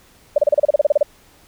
sine tone bursts, 587.3 Hz, D5, in tune, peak -9 dBFS, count 13, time 0.36-1.03 s, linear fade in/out 5 ms, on 22 ms, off 32 ms, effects pink hiss -51 dBFS RMS until 1.47 s

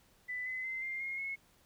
sine tone with pitch steps, 1994 / 2030 / 2067 / 2104 / 2142 / 2181 Hz, B6 / B6 / C7 / C7 / C7 / C#7, +16 / +47 / -22 / +9 / +40 / -29 cents, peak -36 dBFS, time 0.28-1.36 s, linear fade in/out 20 ms, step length 180 ms, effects pink hiss -67 dBFS RMS until 1.65 s

